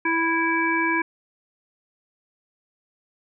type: harmonic tone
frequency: 329.6 Hz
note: E4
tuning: in tune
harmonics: 1 / 3 / 5 / 7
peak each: -25 / -25 / -25 / -25 dBFS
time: 0.05-1.02 s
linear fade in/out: 5 ms
effects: none